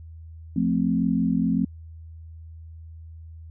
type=chord; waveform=sine; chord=F major; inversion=none; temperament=equal; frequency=174.61 / 220 / 261.6 Hz; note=F3 / A3 / C4; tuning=0 / 0 / 0 cents; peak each=-24 dBFS; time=0.56-1.65 s; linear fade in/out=5 ms; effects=added 81 Hz sine -39 dBFS peak until 3.5 s